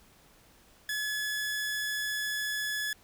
sawtooth tone, 1706 Hz, G#6, 46 cents sharp, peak -27 dBFS, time 0.89-2.93 s, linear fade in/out 2 ms, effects pink hiss -60 dBFS RMS until 3.03 s

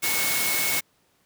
sine tone in noise, 2199 Hz, C#7, 14 cents flat, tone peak -28 dBFS, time 0.02-0.81 s, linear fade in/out 20 ms, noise white, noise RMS -25 dBFS, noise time 0.02-0.81 s, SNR -6 dB, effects pink hiss -65 dBFS RMS until 1.25 s + high-pass 100 Hz 12 dB/octave

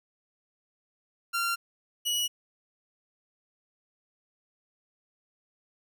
sawtooth tone pair in turn, 1380 / 2924 Hz, F6 / F#7, -21 / -21 cents, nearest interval octave + minor second, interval 1300 cents, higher second, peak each -23 dBFS, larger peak neither, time 1.33-1.56 / 2.05-2.28 s, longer neither, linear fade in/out 20 ms, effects none

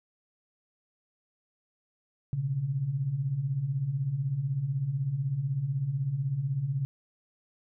sine beating tone pair, 123.47 / 139.47 Hz, B2 / C#3, 0 / +11 cents, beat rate 16 Hz, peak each -34 / -28 dBFS, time 2.33-6.85 s, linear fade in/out 0 ms, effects none

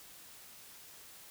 silence, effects white hiss -54 dBFS RMS until 1.3 s

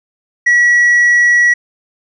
sine tone with tanh clipping, 1930 Hz, B6, 40 cents flat, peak -7 dBFS, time 0.46-1.54 s, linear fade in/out 10 ms, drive 2 dB, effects none

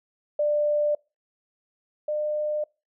sine tone pair in turn, 593 / 602.3 Hz, D5 / D5, +17 / +44 cents, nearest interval unison, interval 27 cents, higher second, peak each -20 / -24 dBFS, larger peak first, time 0.39-0.95 / 2.08-2.64 s, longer neither, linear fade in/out 5 ms, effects noise-tail reverb RT60 0.3 s tail -26 dB re dry

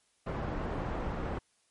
pink low-pass noise, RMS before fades -35 dBFS, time 0.26-1.39 s, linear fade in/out 10 ms, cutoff 1200 Hz, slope 12 dB/octave, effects white hiss -71 dBFS RMS until 1.7 s + MP3 48 kbps

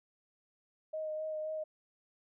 sine tone with vibrato, 622.3 Hz, D#5, in tune, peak -35 dBFS, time 0.93-1.64 s, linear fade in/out 10 ms, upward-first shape sine, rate 3.8 Hz, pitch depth 16 cents each way, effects none

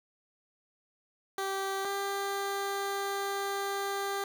15% pulse tone pair in turn, 389.2 / 396.7 Hz, G4 / G4, -12 / +21 cents, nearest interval unison, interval 33 cents, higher second, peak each -25 dBFS, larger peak neither, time 1.38-1.85 / 1.85-4.24 s, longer second, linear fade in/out 2 ms, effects none

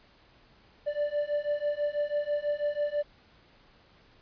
triangle beating tone pair, 584 / 590.1 Hz, D5 / D5, -10 / +8 cents, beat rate 6.1 Hz, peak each -29 / -28 dBFS, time 0.86-3.03 s, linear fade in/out 20 ms, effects pink hiss -60 dBFS RMS until 4.21 s + resampled to 11025 Hz

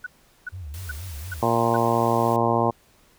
sine tone bursts, 1480 Hz, F#6, in tune, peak -28 dBFS, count 5, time 0.04-1.765 s, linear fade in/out 5 ms, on 25 ms, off 400 ms
sine tone with vibrato, 81.9 Hz, E2, 11 cents flat, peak -32 dBFS, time 0.52-1.42 s, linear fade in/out 20 ms, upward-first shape sine, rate 4.2 Hz, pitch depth 250 cents each way
white noise, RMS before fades -43 dBFS, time 0.74-2.36 s, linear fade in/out 0 ms
harmonic tone, 116.54 Hz, A#2, in tune, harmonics 1 / 2 / 3 / 4 / 5 / 6 / 7 / 8 / 9, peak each -27 / -27 / -27 / -27 / -27 / -27 / -27 / -27 / -27 dBFS, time 1.42-2.71 s, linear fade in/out 10 ms
effects pink hiss -58 dBFS RMS until 3.18 s

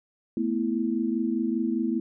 sine chord, A suspended second, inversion none, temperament equal with one note detuned, 221.9 / 246.9 / 329.6 Hz, A3 / B3 / E4, +15 / 0 / 0 cents, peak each -28 dBFS, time 0.37-2 s, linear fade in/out 2 ms, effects none

